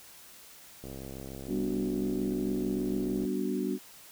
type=click train; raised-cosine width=2 ms; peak=-29 dBFS; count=162; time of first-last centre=0.84-3.25 s; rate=66.8 Hz
type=chord; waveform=sine; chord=G major seventh; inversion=none; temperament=equal; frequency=196 / 246.9 / 293.7 / 370 Hz; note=G3 / B3 / D4 / F#4; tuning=0 / 0 / 0 / 0 cents; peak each=-34 dBFS; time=1.47-3.79 s; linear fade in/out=50 ms
effects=white hiss -52 dBFS RMS until 4.11 s